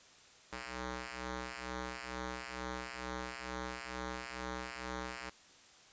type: ring-modulated tone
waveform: 5% pulse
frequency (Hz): 124.2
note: B2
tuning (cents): +10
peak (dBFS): -26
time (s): 0.52-5.3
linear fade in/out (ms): 10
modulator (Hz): 682
effects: white hiss -60 dBFS RMS until 5.92 s + resampled to 16000 Hz